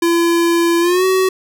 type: tone with pitch glide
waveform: square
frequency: 339.1 to 376.3 Hz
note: E4 to F#4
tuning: +49 to +29 cents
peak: -12 dBFS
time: 0.02-1.29 s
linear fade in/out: 5 ms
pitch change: +180 cents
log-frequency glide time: 0.8-1.05 s
effects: none